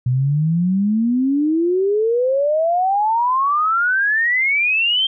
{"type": "exponential sweep", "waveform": "sine", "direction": "up", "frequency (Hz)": [122, 3191], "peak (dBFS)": -14, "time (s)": [0.06, 5.07], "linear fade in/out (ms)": 5, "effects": []}